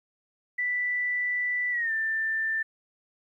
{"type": "tone with pitch glide", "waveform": "sine", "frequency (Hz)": [1975.5, 1780.4], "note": ["B6", "A6"], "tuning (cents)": [0, 20], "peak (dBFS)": -25, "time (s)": [0.58, 2.63], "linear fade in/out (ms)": 10, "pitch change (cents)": -180, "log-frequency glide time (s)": [1.71, 1.92], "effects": ["11-bit"]}